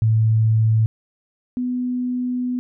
sine tone pair in turn, 110.7 / 248.9 Hz, A2 / B3, +11 / +14 cents, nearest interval octave + major second, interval 1403 cents, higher second, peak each -13 / -20 dBFS, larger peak first, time 0.02-0.86 / 1.57-2.59 s, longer second, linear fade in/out 0 ms, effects none

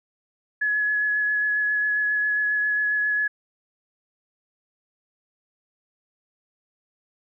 sine tone with vibrato, 1694 Hz, G#6, 34 cents sharp, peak -20 dBFS, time 0.61-3.28 s, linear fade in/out 10 ms, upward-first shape sine, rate 7.4 Hz, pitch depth 13 cents each way, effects none

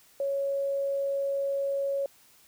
sine tone, 554.4 Hz, C#5, in tune, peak -26 dBFS, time 0.2-2.06 s, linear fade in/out 2 ms, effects white hiss -59 dBFS RMS until 2.47 s

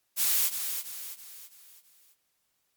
blue noise with echo, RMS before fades -25 dBFS, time 0.16-0.51 s, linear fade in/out 50 ms, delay 330 ms, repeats 5, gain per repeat -7 dB, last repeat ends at 2.16 s, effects white hiss -75 dBFS RMS until 2.76 s + MP3 96 kbps

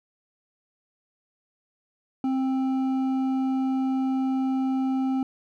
sine tone with hard clipping, 263.5 Hz, C4, 12 cents sharp, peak -24 dBFS, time 2.24-5.23 s, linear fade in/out 2 ms, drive 7 dB, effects none

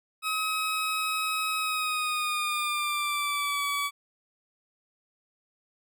20% pulse tone with pitch glide, 1274 to 1141.6 Hz, D#6 to D6, +41 to -49 cents, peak -22 dBFS, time 0.22-3.91 s, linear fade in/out 50 ms, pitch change -190 cents, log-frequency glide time 1.58-3.64 s, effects none

